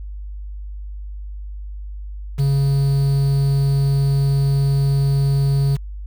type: tone with quantisation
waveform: triangle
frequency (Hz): 138.59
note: C#3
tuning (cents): 0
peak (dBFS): -12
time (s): 2.38-5.77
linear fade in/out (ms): 20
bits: 6
effects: added 50 Hz sine -28 dBFS peak until 6.06 s